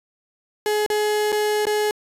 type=tone with dropouts; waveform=35% pulse; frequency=421.9 Hz; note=G#4; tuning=27 cents sharp; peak=-17 dBFS; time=0.66-1.91 s; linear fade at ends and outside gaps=1 ms; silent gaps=0.863-0.901 / 1.32-1.326 / 1.654-1.668 s; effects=resampled to 32000 Hz

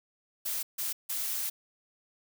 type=noise bursts at uneven times; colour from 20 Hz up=blue; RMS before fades=-33 dBFS; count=3; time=0.45-0.63 / 0.78-0.93 / 1.09-1.5 s; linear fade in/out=10 ms; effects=none

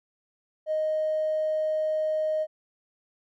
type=tone with tanh clipping; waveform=triangle; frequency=622 Hz; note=D#5; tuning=1 cent flat; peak=-23 dBFS; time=0.66-2.47 s; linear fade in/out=50 ms; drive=1 dB; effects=none

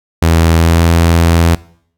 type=tone with pitch glide; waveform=sawtooth; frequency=82.41 to 83.8 Hz; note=E2 to E2; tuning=0 to +29 cents; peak=-3 dBFS; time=0.22-1.55 s; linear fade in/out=5 ms; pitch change=+29 cents; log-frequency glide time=0.55-0.82 s; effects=noise-tail reverb RT60 0.6 s tail -21 dB re dry

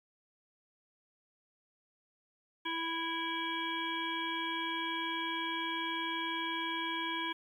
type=harmonic tone with a mistuned harmonic; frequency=329.6 Hz; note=E4; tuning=in tune; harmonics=1 / 3 / 5 / 7 / 9 / 10; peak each=-41 / -38 / -41 / -41 / -48 / -40 dBFS; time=2.65-7.33 s; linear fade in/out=10 ms; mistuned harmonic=9; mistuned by=-18 cents; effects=11-bit

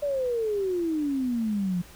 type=exponential sweep; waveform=sine; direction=down; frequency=590 to 172.1 Hz; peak=-24 dBFS; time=0.02-1.82 s; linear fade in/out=10 ms; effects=added 56 Hz sine -56 dBFS peak until 1.95 s + pink hiss -50 dBFS RMS until 1.95 s

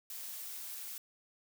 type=noise with high-pass filter sweep; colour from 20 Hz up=blue; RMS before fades=-44 dBFS; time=0.1-0.98 s; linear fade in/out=2 ms; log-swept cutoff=290 to 740 Hz; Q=1; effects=none

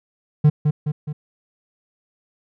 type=tone with echo; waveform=triangle; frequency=150 Hz; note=D3; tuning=37 cents sharp; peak=-7 dBFS; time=0.44-0.5 s; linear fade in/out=10 ms; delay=210 ms; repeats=3; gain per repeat=-5 dB; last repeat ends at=1.13 s; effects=none

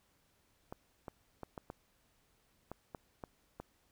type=clicks; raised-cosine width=1 ms; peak=-29 dBFS; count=9; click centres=0.725 / 1.082 / 1.433 / 1.578 / 1.701 / 2.716 / 2.948 / 3.238 / 3.6 s; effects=pink hiss -73 dBFS RMS until 3.91 s

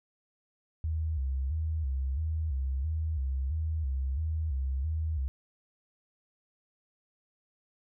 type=tone with vibrato; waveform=sine; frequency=72.7 Hz; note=D2; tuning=17 cents flat; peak=-28 dBFS; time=0.84-5.28 s; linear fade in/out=0 ms; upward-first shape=square; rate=1.5 Hz; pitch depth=150 cents each way; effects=none

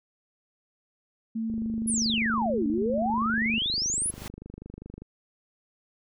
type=tone; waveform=sine; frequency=224.3 Hz; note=A3; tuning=34 cents sharp; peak=-27 dBFS; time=1.35-3.59 s; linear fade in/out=10 ms
type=click train; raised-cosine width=3 ms; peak=-28 dBFS; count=89; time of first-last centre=1.5-5.02 s; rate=25 Hz
type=exponential two-way sweep; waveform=sine; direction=down then up; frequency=11090 to 275.7 to 11090 Hz; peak=-25 dBFS; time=1.87-4.11 s; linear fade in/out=10 ms; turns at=2.67 s
type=noise with exponential growth; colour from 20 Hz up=pink; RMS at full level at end=-37 dBFS; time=3.89-4.28 s; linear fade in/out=2 ms; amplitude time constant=84 ms
effects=none

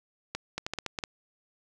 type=clicks; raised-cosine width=0.2 ms; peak=-15 dBFS; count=8; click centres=0.35 / 0.58 / 0.665 / 0.736 / 0.787 / 0.863 / 0.988 / 1.038 s; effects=none

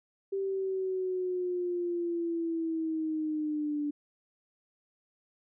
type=linear sweep; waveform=sine; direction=down; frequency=392 to 291.4 Hz; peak=-29 dBFS; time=0.32-3.91 s; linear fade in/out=10 ms; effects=none

